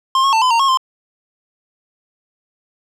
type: tone with pitch steps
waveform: square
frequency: 1059 / 1093 / 891 / 1014 / 923 / 1088 / 1045 Hz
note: C6 / C#6 / A5 / B5 / A#5 / C#6 / C6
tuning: +21 / -25 / +22 / +45 / -17 / -33 / -2 cents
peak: -12 dBFS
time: 0.15-0.773 s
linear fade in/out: 2 ms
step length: 89 ms
effects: low-pass 6000 Hz 12 dB/octave + 7-bit

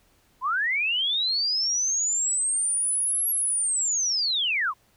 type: linear two-way sweep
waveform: sine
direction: up then down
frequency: 960 to 11380 to 960 Hz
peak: -22 dBFS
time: 0.41-4.74 s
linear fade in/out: 50 ms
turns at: 3.3 s
effects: pink hiss -63 dBFS RMS until 4.96 s

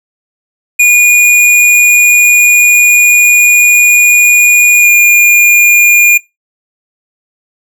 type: tone with pitch glide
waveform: square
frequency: 2442 to 2420 Hz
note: D#7 to D#7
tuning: -33 to -49 cents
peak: -3 dBFS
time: 0.79-6.18 s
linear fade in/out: 10 ms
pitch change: -16 cents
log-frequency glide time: 4.79-4.88 s
effects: noise-tail reverb RT60 0.2 s tail -21 dB re dry

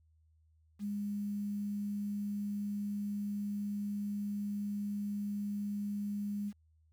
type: tone with quantisation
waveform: sine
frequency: 204.5 Hz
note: G#3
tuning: 26 cents flat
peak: -34 dBFS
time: 0.79-6.53 s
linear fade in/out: 50 ms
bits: 10
effects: added 79 Hz sine -65 dBFS peak until 6.92 s

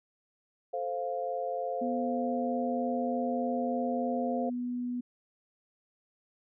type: chord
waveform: sine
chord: F major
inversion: first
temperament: equal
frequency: 440 / 523.3 / 698.5 Hz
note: A4 / C5 / F5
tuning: 0 / 0 / 0 cents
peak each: -39 / -34 / -34 dBFS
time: 0.73-4.5 s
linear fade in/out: 10 ms
type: tone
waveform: sine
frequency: 245.6 Hz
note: B3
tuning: 9 cents flat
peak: -31 dBFS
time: 1.81-5.01 s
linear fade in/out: 10 ms
effects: none

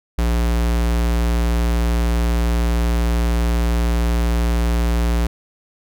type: tone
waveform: square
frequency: 58.4 Hz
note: A#1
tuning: 4 cents sharp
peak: -16 dBFS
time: 0.18-5.27 s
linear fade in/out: 5 ms
effects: none

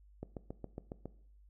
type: click train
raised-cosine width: 2 ms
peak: -28 dBFS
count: 7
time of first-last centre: 0.23-1.056 s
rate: 7.26 Hz
effects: noise-tail reverb RT60 0.6 s tail -18 dB re dry + added 50 Hz sine -58 dBFS peak until 1.49 s

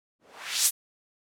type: noise with low-pass filter sweep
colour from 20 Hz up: violet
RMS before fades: -27 dBFS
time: 0.19-0.71 s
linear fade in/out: 50 ms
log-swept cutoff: 220 to 12000 Hz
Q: 1.1
effects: none

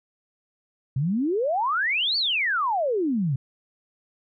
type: exponential two-way sweep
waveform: sine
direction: up then down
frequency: 124.3 to 4652 to 124.3 Hz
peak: -21 dBFS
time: 0.96-3.36 s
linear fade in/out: 5 ms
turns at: 2.17 s
effects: none

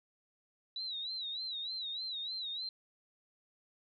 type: tone with vibrato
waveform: sine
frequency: 3900 Hz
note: B7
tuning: 23 cents flat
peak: -37 dBFS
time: 0.76-2.69 s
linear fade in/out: 2 ms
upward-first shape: sine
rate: 3.3 Hz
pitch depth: 110 cents each way
effects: none

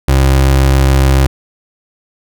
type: tone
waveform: 30% pulse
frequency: 67.1 Hz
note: C2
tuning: 44 cents sharp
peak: -4 dBFS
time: 0.08-1.27 s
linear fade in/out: 5 ms
effects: none

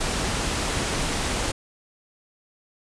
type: low-pass noise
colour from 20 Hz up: pink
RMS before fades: -26 dBFS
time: 0-1.52 s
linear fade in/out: 10 ms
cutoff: 9700 Hz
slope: 48 dB/octave
effects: none

